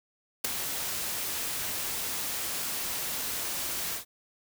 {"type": "noise with ADSR envelope", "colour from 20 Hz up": "white", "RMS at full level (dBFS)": -24, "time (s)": [0.44, 4.05], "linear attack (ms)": 9, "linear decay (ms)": 7, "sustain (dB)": -9, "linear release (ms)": 110, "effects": []}